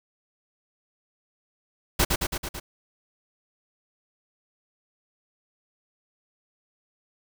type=noise with echo; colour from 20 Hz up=pink; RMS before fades=-20 dBFS; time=1.99-2.05 s; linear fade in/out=10 ms; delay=110 ms; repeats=5; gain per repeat=-3 dB; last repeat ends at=2.6 s; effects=none